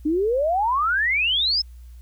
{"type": "exponential sweep", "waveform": "sine", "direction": "up", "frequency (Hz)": [291.5, 5320], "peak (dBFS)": -18, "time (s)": [0.05, 1.62], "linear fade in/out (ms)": 10, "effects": ["added 60 Hz sine -39 dBFS peak until 2.01 s", "white hiss -62 dBFS RMS until 2.01 s"]}